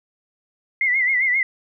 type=tone with vibrato; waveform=sine; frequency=2056 Hz; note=C7; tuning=31 cents flat; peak=-16 dBFS; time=0.81-1.43 s; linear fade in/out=2 ms; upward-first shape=sine; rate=7.5 Hz; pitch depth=91 cents each way; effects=none